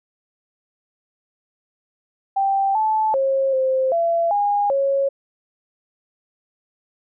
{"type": "tone with pitch steps", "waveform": "sine", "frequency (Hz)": [784, 870, 539, 524, 675, 817, 550], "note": ["G5", "A5", "C#5", "C5", "E5", "G#5", "C#5"], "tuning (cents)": [0, -20, -49, 2, 41, -29, -14], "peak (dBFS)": -16, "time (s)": [2.36, 5.09], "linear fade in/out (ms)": 10, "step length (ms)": 390, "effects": []}